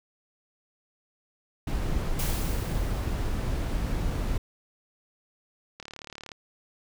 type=noise; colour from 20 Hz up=brown; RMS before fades=-28 dBFS; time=1.67-4.38 s; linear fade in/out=5 ms
type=noise with exponential decay; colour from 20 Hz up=white; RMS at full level=-33 dBFS; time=2.19-3.62 s; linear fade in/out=2 ms; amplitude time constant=310 ms
type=click train; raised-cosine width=0.2 ms; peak=-23 dBFS; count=20; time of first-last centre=5.8-6.318 s; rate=36.7 Hz
effects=none